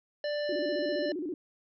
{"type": "harmonic tone", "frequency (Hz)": 589, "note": "D5", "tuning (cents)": 5, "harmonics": [1, 3, 5, 7, 9], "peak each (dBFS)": [-30, -40, -46, -43, -49], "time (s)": [0.24, 1.12], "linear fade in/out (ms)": 2}
{"type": "tone with vibrato", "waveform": "sine", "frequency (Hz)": 329.6, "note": "E4", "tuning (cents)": 0, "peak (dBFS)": -32, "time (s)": [0.49, 1.34], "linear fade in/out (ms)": 2, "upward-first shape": "square", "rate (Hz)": 15, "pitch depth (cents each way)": 170}
{"effects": []}